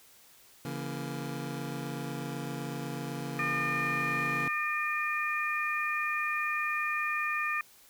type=chord; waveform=25% pulse; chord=A# diminished; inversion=first; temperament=just; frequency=139.85 / 167.82 / 233.1 Hz; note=C#3 / E3 / A#3; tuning=+16 / +31 / 0 cents; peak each=-34 / -37 / -37 dBFS; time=0.65-4.48 s; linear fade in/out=2 ms
type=harmonic tone; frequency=605 Hz; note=D#5; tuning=49 cents flat; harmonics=2 / 3 / 4; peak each=-33 / -33 / -33 dBFS; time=3.39-7.61 s; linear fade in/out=2 ms
effects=white hiss -58 dBFS RMS until 7.89 s